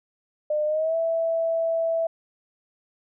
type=tone with pitch glide; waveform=sine; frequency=604 to 658.7 Hz; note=D5 to E5; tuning=+48 to -1 cents; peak=-21 dBFS; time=0.5-2.07 s; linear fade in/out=5 ms; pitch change=+151 cents; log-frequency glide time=0.66-0.96 s; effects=none